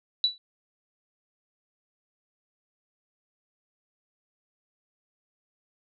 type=tone with exponential decay; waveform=sine; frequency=3944 Hz; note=B7; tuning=3 cents flat; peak=-16 dBFS; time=0.24-0.38 s; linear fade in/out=1 ms; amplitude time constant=30 ms; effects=none